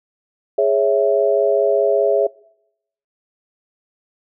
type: chord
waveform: sine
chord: C# minor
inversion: second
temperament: equal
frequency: 415.3 / 554.4 / 659.3 Hz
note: G#4 / C#5 / E5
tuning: 0 / 0 / 0 cents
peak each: -17 dBFS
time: 0.58-2.27 s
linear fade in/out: 5 ms
effects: noise-tail reverb RT60 0.8 s tail -24 dB re dry